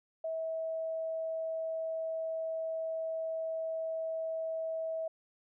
sine tone, 647 Hz, E5, 32 cents flat, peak -33 dBFS, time 0.24-5.08 s, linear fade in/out 5 ms, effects none

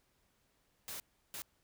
white noise bursts at uneven times, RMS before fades -44 dBFS, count 2, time 0.88-1 / 1.34-1.42 s, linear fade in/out 0 ms, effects pink hiss -75 dBFS RMS until 1.63 s

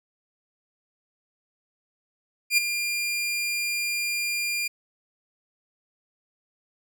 sawtooth tone with ADSR envelope, 2400 Hz, D7, 37 cents sharp, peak -12 dBFS, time 2.5-4.68 s, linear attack 76 ms, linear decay 12 ms, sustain -10 dB, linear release 10 ms, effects none

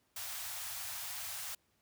white band-stop noise, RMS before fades -42 dBFS, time 0.16-1.55 s, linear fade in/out 5 ms, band 120 to 630 Hz, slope 48 dB/octave, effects pink hiss -75 dBFS RMS until 1.81 s + high-pass 60 Hz 12 dB/octave

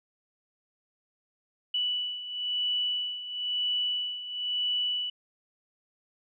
sine beating tone pair, 2960 / 2961 Hz, F#7 / F#7, 0 / +1 cents, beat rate 1 Hz, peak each -34 / -29 dBFS, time 1.74-5.1 s, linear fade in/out 5 ms, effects none

